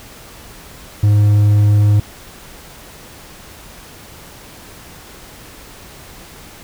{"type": "tone", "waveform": "triangle", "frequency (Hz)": 103.83, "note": "G#2", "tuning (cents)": 0, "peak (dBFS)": -6, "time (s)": [1.03, 2], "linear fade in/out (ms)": 5, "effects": ["pink hiss -38 dBFS RMS until 6.63 s"]}